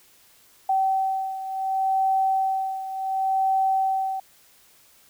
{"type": "beating tone pair", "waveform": "sine", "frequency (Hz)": [768, 768.69], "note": ["G5", "G5"], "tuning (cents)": [-36, -34], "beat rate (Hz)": 0.69, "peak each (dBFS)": [-22, -27], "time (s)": [0.69, 4.2], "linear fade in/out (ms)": 5, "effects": ["white hiss -56 dBFS RMS until 5.09 s"]}